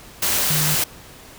sine tone in noise, 152.2 Hz, D#3, 38 cents flat, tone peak -22 dBFS, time 0.5-0.75 s, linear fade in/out 5 ms, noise white, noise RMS -20 dBFS, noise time 0.22-0.84 s, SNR -5 dB, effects pink hiss -43 dBFS RMS until 1.38 s

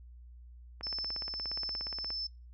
click train, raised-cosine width 0.5 ms, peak -29 dBFS, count 23, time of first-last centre 0.81-2.104 s, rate 17 Hz
sine tone with tremolo, 5274 Hz, E8, in tune, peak -34 dBFS, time 0.83-2.27 s, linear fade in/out 5 ms, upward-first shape triangle, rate 1.6 Hz, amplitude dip 30%
effects noise-tail reverb RT60 0.3 s tail -24 dB re dry + added 60 Hz sine -49 dBFS peak until 2.53 s

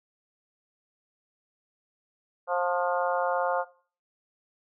harmonic tone with a mistuned harmonic, 177.2 Hz, F3, 25 cents sharp, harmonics 3 / 4 / 5 / 6 / 7 / 8, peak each -28 / -30 / -32 / -34 / -35 / -36 dBFS, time 2.47-3.65 s, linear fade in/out 50 ms, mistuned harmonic 7, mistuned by -21 cents, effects noise-tail reverb RT60 0.4 s tail -17 dB re dry

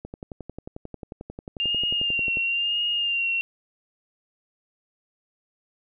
click train, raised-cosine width 2 ms, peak -22 dBFS, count 27, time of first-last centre 0.05-2.371 s, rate 11.2 Hz
sine tone with vibrato, 2794 Hz, F7, in tune, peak -22 dBFS, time 1.6-3.41 s, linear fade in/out 0 ms, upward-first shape sine, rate 1 Hz, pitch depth 40 cents each way
effects none

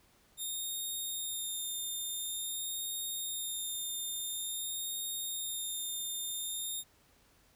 10% pulse tone with vibrato, 3661 Hz, A#7, 32 cents flat, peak -29 dBFS, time 0.37-6.84 s, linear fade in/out 50 ms, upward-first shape sine, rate 0.48 Hz, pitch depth 19 cents each way, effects pink hiss -66 dBFS RMS until 7.55 s

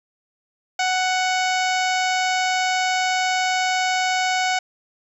harmonic tone with a mistuned harmonic, 742 Hz, F#5, 5 cents sharp, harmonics 1 / 2 / 3 / 4 / 5 / 6 / 7 / 8 / 9 / 10, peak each -21 / -26 / -26 / -31 / -34 / -34 / -33 / -36 / -36 / -37 dBFS, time 0.79-4.59 s, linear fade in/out 5 ms, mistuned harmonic 10, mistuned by -20 cents, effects 9-bit

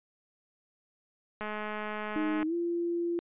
click train, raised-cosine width 0.5 ms, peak -22 dBFS, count 217, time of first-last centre 1.41-2.429 s, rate 212 Hz
sine tone with pitch glide, 309 to 342.9 Hz, D#4 to F4, -12 to -32 cents, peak -28 dBFS, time 2.16-3.19 s, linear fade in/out 0 ms, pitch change +180 cents, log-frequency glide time 2.45-2.54 s
effects resampled to 8000 Hz

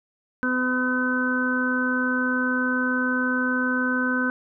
harmonic tone, 253.2 Hz, B3, 43 cents sharp, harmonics 1 / 2 / 4 / 5 / 6, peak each -24 / -32 / -33 / -34 / -24 dBFS, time 0.43-4.3 s, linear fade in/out 0 ms, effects none

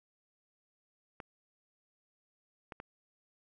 clicks, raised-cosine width 0.5 ms, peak -28 dBFS, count 3, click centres 1.202 / 2.722 / 2.801 s, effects none

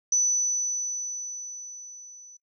sine tone with level ramp, 5980 Hz, F#8, 17 cents sharp, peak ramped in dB -18 to -45 dBFS, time 0.12-2.37 s, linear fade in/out 5 ms, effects noise-tail reverb RT60 0.1 s tail -20 dB re dry

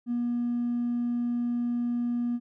sine tone with hard clipping, 240 Hz, B3, 49 cents flat, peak -26 dBFS, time 0.06-2.4 s, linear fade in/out 50 ms, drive 1 dB, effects none

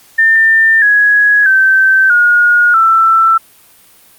sine tone with pitch steps, 1800 / 1669.8 / 1549 / 1436.9 / 1333 Hz, A6 / G#6 / G6 / F6 / E6, +39 / +9 / -21 / +49 / +19 cents, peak -5 dBFS, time 0.18-3.38 s, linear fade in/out 10 ms, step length 640 ms, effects white hiss -44 dBFS RMS until 4.18 s + Opus 48 kbps

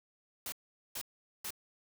white noise bursts, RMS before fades -40 dBFS, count 3, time 0.46-1.506 s, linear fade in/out 2 ms, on 62 ms, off 430 ms, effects none

